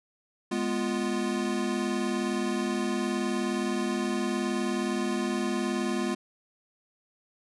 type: chord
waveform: square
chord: F diminished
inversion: first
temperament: equal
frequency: 207.7 / 246.9 / 349.2 Hz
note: Ab3 / Cb4 / F4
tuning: 0 / 0 / 0 cents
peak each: -32 dBFS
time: 0.51-6.15 s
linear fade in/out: 10 ms
effects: resampled to 24000 Hz